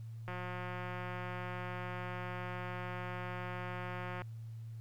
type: click train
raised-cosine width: 0.5 ms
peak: -28 dBFS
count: 710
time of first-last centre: 0.28-4.219 s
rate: 180 Hz
effects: added 113 Hz sine -43 dBFS peak until 4.8 s + pink hiss -70 dBFS RMS until 4.8 s